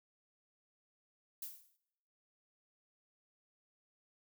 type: noise with exponential decay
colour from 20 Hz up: violet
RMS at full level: -41 dBFS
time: 1.42-1.77 s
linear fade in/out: 5 ms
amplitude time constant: 74 ms
effects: noise-tail reverb RT60 0.9 s tail -23 dB re dry